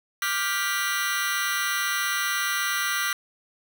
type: chord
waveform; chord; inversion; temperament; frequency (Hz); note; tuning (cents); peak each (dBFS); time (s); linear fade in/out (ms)
sawtooth; G dominant seventh; second; just; 1176 / 1411.2 / 1568 / 1960; D6 / F6 / G6 / B6; +2 / +18 / 0 / -14; -27 / -26 / -27 / -25; 0.22-3.13; 2
effects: none